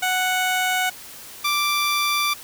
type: tone pair in turn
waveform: 15% pulse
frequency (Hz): 740 / 1174.7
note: F#5 / D6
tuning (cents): 0 / 0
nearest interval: minor sixth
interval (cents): 800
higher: second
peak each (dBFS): -13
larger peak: neither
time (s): 0.02-0.9 / 1.44-2.34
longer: second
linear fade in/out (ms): 10
effects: white hiss -40 dBFS RMS until 2.43 s